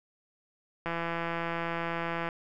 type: click train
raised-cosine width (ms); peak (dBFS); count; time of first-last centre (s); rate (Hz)
0.5; -18; 241; 0.86-2.289; 168
effects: none